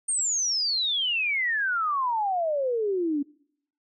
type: exponential sweep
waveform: sine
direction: down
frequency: 8880 to 277.2 Hz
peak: -23 dBFS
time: 0.08-3.23 s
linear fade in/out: 10 ms
effects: noise-tail reverb RT60 0.7 s tail -25 dB re dry